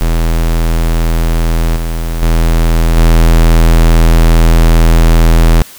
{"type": "tone with level steps", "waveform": "square", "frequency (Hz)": 41.2, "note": "E1", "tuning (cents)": 0, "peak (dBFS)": [-9, -14, -7, -4], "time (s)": [0.01, 5.62], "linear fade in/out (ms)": 0, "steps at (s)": [1.76, 2.22, 2.97], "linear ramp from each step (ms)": 2, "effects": ["white hiss -34 dBFS RMS until 5.78 s"]}